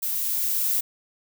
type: noise with level ramp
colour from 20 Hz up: violet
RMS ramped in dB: -27 to -23 dBFS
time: 0.02-0.81 s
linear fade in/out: 10 ms
effects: none